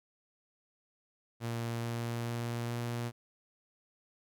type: tone with pitch steps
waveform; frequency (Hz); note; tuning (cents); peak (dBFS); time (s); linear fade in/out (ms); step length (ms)
sawtooth; 116.7 / 117.44 / 118.19 / 118.95; A#2 / A#2 / A#2 / A#2; +2 / +13 / +24 / +35; -30; 1.4-3.12; 50; 430
effects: none